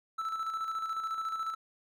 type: tone with tremolo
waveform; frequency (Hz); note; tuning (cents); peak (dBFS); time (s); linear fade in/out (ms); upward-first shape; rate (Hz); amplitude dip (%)
triangle; 1318.5; E6; 0; -29; 0.18-1.55; 10; square; 14; 45
effects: none